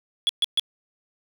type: tone bursts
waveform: triangle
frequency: 3377 Hz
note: G#7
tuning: 28 cents sharp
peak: -16 dBFS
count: 3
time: 0.27-0.596 s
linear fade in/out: 0 ms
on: 22 ms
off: 130 ms
effects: none